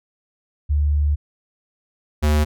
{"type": "tone pair in turn", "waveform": ["sine", "square"], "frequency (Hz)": [73.42, 75.35], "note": ["D2", "D2"], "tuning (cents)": [0, 45], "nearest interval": "unison", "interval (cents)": 45, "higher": "second", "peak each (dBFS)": -15, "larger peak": "neither", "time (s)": [[0.69, 1.16], [2.22, 2.45]], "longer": "first", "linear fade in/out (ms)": 20, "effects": []}